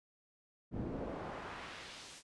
brown noise with band-pass filter sweep, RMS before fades -44 dBFS, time 0.71-2.23 s, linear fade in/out 50 ms, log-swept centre 230 to 8300 Hz, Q 0.9, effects resampled to 24000 Hz

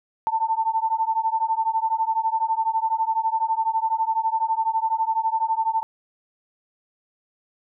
sine beating tone pair, 887 / 899 Hz, A5 / A5, +14 / +37 cents, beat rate 12 Hz, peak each -23 dBFS, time 0.27-5.83 s, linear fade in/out 0 ms, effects none

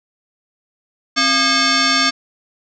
sine tone with frequency modulation, 1634 Hz, G#6, 29 cents flat, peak -12 dBFS, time 1.16-2.11 s, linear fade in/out 20 ms, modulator 950 Hz, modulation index 4.3, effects none

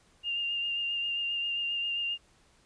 sine tone with vibrato, 2804 Hz, F7, 6 cents sharp, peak -29 dBFS, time 0.23-2.18 s, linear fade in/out 50 ms, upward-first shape sine, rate 7.5 Hz, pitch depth 19 cents each way, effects pink hiss -64 dBFS RMS until 2.65 s + resampled to 22050 Hz

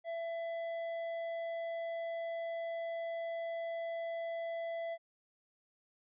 sine tone with tanh clipping, 668 Hz, E5, 23 cents sharp, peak -38 dBFS, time 0.04-4.98 s, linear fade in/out 50 ms, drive 9 dB, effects resampled to 8000 Hz

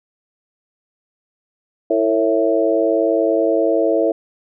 harmonic tone with a mistuned harmonic, 110 Hz, A2, in tune, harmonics 3 / 4 / 5 / 6, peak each -19 / -19 / -19 / -19 dBFS, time 1.9-4.12 s, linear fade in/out 5 ms, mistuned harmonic 4, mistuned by +42 cents, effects none

